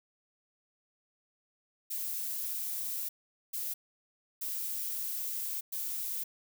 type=noise bursts at uneven times; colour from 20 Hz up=violet; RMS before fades=-36 dBFS; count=4; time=1.9-3.09 / 3.53-3.74 / 4.41-5.61 / 5.72-6.24 s; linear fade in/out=10 ms; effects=none